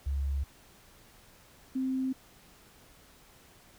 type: tone pair in turn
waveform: sine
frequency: 69.3 / 261.6 Hz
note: C#2 / C4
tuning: 0 / 0 cents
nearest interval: octave + major seventh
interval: 2300 cents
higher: second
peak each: -28 dBFS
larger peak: neither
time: 0.06-0.44 / 1.75-2.13 s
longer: neither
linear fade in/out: 10 ms
effects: pink hiss -58 dBFS RMS until 3.78 s